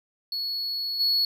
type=tone with level steps; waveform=triangle; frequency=4377 Hz; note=C#8; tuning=23 cents flat; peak=-26 / -19 dBFS; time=0.32-1.25 s; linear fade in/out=2 ms; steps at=0.99 s; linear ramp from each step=20 ms; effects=none